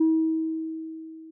sine tone with level ramp, 320.7 Hz, E4, 48 cents flat, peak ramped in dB -15 to -42 dBFS, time 0-1.31 s, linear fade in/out 10 ms, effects tanh soft clip ceiling -14 dBFS

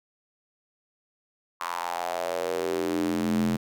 square tone with high-pass filter sweep, 43.21 Hz, F1, 18 cents flat, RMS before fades -28 dBFS, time 1.6-3.57 s, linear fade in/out 10 ms, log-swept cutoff 1100 to 180 Hz, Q 4.3, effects none

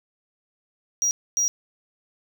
triangle tone bursts at uneven times, 5740 Hz, F8, 47 cents sharp, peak -18 dBFS, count 2, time 1.02-1.11 / 1.37-1.48 s, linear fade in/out 0 ms, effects 9-bit

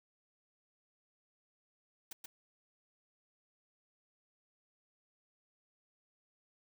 white noise with echo, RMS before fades -45 dBFS, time 2.11-2.13 s, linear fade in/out 5 ms, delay 130 ms, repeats 1, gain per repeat -2 dB, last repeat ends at 2.26 s, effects none

